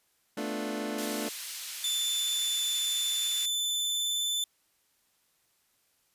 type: chord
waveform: 25% pulse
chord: B half-diminished seventh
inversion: third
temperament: equal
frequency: 220 / 246.9 / 293.7 / 349.2 Hz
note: A3 / B3 / D4 / F4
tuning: 0 / 0 / 0 / 0 cents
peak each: -32 / -37 / -32 / -38 dBFS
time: 0.37-1.29 s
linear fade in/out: 5 ms
type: high-pass noise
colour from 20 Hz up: pink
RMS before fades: -39 dBFS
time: 0.98-3.46 s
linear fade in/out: 5 ms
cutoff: 3000 Hz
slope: 12 dB/octave
type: tone with vibrato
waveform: sawtooth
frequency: 3520 Hz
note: A7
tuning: in tune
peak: -25 dBFS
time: 1.84-4.44 s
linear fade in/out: 2 ms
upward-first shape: square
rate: 19 Hz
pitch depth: 11 cents each way
effects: white hiss -71 dBFS RMS until 6.14 s + resampled to 32000 Hz